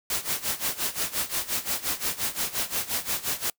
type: noise with tremolo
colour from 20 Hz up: white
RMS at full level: -26 dBFS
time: 0.1-3.5 s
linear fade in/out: 2 ms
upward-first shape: sine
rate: 5.7 Hz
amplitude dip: 85%
effects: noise-tail reverb RT60 0.1 s tail -26 dB re dry